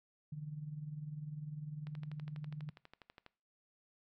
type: tone with tremolo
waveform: sine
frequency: 150 Hz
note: D3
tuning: 37 cents sharp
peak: -38 dBFS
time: 0.32-2.7 s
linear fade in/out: 5 ms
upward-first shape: triangle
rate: 20 Hz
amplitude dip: 75%
type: click train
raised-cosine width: 0.3 ms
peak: -37 dBFS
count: 18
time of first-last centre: 1.87-3.263 s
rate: 12.2 Hz
effects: noise-tail reverb RT60 0.4 s tail -21 dB re dry